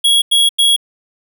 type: tone bursts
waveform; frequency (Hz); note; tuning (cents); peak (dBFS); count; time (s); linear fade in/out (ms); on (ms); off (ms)
square; 3322; G#7; 0; -9; 3; 0.04-0.764; 10; 180; 92
effects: none